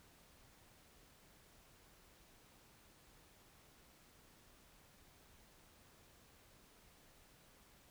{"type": "silence", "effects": ["pink hiss -66 dBFS RMS until 7.9 s"]}